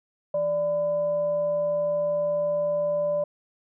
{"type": "tone with frequency modulation", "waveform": "sine", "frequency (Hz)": 587.3, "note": "D5", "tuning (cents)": 0, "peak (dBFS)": -22, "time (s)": [0.34, 3.24], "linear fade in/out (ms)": 5, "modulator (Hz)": 421, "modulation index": 0.25, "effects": []}